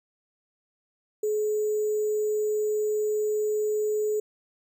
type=tone with sample-and-hold; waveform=sine; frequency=425.1 Hz; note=G#4; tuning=40 cents sharp; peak=-23 dBFS; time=1.23-4.2 s; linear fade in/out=5 ms; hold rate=7350 Hz; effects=none